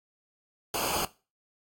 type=noise with comb filter; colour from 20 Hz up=pink; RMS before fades=-30 dBFS; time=0.74-1.05 s; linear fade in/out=2 ms; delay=0.53 ms; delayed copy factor=-0.8; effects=noise-tail reverb RT60 0.3 s tail -18 dB re dry + AAC 64 kbps